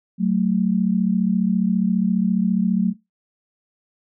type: tone pair together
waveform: sine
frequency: 186.7 / 221.4 Hz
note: F#3 / A3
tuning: +16 / +11 cents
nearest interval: minor third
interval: 295 cents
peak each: -18 / -20 dBFS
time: 0.18-2.94 s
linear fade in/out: 50 ms
effects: noise-tail reverb RT60 0.2 s tail -21 dB re dry

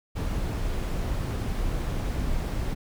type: noise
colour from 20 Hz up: brown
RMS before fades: -28 dBFS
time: 0.15-2.75 s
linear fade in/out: 20 ms
effects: none

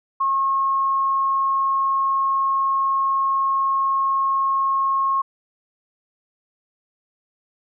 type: tone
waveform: sine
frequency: 1084 Hz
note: C#6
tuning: 39 cents flat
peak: -17 dBFS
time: 0.2-5.22 s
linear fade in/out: 10 ms
effects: none

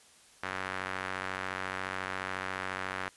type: tone with band-pass filter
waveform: sawtooth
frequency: 94.2 Hz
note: F#2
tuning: 32 cents sharp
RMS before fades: -37 dBFS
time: 0.43-3.09 s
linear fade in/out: 5 ms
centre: 1600 Hz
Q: 1.6
effects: white hiss -59 dBFS RMS until 3.16 s + resampled to 24000 Hz

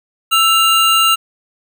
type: tone pair together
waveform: square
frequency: 1325.1 / 2800 Hz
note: E6 / F7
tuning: +9 / +4 cents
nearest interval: octave + minor second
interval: 1295 cents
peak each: -13 dBFS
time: 0.31-1.16 s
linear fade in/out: 20 ms
effects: none

